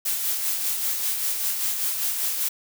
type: noise with tremolo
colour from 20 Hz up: blue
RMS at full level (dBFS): -24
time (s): 0.05-2.49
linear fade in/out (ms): 10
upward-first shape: sine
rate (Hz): 5.1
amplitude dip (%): 40
effects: none